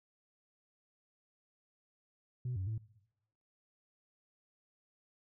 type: tone with pitch steps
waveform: sine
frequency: 124.8 / 94 / 109.9 Hz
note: B2 / F#2 / A2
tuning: +19 / +28 / -2 cents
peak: -33 dBFS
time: 2.45-2.78 s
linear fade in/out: 5 ms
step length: 110 ms
effects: noise-tail reverb RT60 0.9 s tail -22 dB re dry + tanh soft clip ceiling -32 dBFS